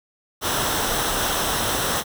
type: noise with comb filter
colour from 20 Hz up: pink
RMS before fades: -23 dBFS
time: 0.41-2.04 s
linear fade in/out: 50 ms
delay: 0.43 ms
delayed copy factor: -0.55
effects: none